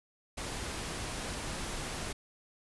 pink noise, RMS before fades -38 dBFS, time 0.37-2.13 s, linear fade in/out 10 ms, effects resampled to 24000 Hz

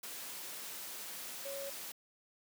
sine tone in noise, 554.4 Hz, C#5, in tune, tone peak -41 dBFS, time 1.45-1.7 s, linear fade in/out 5 ms, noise white, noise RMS -45 dBFS, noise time 0.03-1.92 s, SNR +1 dB, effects high-pass 200 Hz 12 dB/octave

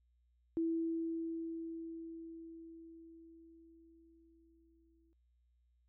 sine tone with exponential decay, 329.1 Hz, E4, 3 cents flat, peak -31 dBFS, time 0.57-5.13 s, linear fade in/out 0 ms, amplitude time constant 990 ms, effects added 60 Hz sine -70 dBFS peak until 5.88 s

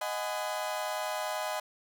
35% pulse chord, G# minor seventh, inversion second, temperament equal with one note detuned, 622.3 / 740 / 830.6 / 1010.3 Hz, D#5 / F#5 / G#5 / B5, 0 / 0 / 0 / +39 cents, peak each -34 / -37 / -37 / -37 dBFS, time 0.01-1.6 s, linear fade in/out 5 ms, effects none

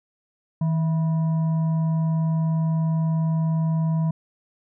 sine tone with frequency modulation, 160 Hz, D#3, 49 cents sharp, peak -19 dBFS, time 0.61-4.11 s, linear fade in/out 5 ms, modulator 819 Hz, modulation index 0.21, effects none

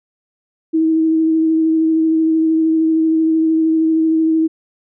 sine tone with vibrato, 320.6 Hz, E4, 48 cents flat, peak -11 dBFS, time 0.73-4.48 s, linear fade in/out 20 ms, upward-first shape sine, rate 13 Hz, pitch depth 15 cents each way, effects none

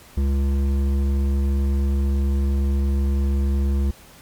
triangle tone with hard clipping, 68.9 Hz, C#2, 10 cents flat, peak -19 dBFS, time 0.17-3.91 s, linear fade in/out 5 ms, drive 14 dB, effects pink hiss -47 dBFS RMS until 4.21 s + MP3 96 kbps

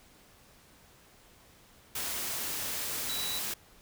sine tone in noise, 3925 Hz, B7, 11 cents flat, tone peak -35 dBFS, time 3.09-3.39 s, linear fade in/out 5 ms, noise white, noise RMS -35 dBFS, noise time 1.95-3.54 s, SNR -3 dB, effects pink hiss -59 dBFS RMS until 3.81 s

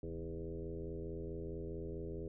sine tone with frequency modulation, 240 Hz, B3, 49 cents flat, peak -40 dBFS, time 0.03-2.28 s, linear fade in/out 2 ms, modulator 84.6 Hz, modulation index 2.9, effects none

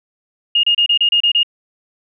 sine tone bursts, 2846 Hz, F7, 32 cents sharp, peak -10 dBFS, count 8, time 0.55-1.432 s, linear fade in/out 5 ms, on 84 ms, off 30 ms, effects none

